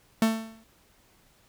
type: tone with exponential decay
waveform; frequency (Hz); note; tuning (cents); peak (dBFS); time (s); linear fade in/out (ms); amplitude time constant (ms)
45% pulse; 222.9; A3; +23; -17; 0.22-0.64; 2; 91
effects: pink hiss -62 dBFS RMS until 1.48 s